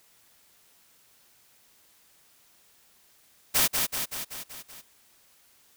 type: noise with echo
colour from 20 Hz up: white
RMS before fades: -22 dBFS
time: 3.54-3.68 s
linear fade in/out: 20 ms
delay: 190 ms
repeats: 6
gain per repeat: -4 dB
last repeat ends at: 4.82 s
effects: white hiss -61 dBFS RMS until 5.76 s